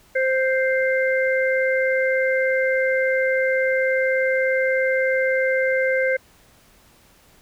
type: harmonic tone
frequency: 523.3 Hz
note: C5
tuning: in tune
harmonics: 1 / 3 / 4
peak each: -19 / -24 / -25 dBFS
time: 0.15-6.17 s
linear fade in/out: 10 ms
effects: pink hiss -54 dBFS RMS until 7.41 s